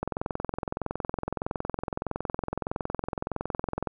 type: click train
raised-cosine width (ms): 1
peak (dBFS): -15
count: 84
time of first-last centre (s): 0.03-3.873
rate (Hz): 21.6
effects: none